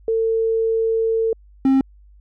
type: tone pair in turn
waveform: sine / triangle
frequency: 450 / 267.6 Hz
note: A4 / C4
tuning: +39 / +39 cents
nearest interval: major sixth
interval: 900 cents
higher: first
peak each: -16 / -10 dBFS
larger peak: second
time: 0.08-1.33 / 1.65-1.81 s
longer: first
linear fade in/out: 2 ms
effects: added 50 Hz sine -45 dBFS peak until 2.2 s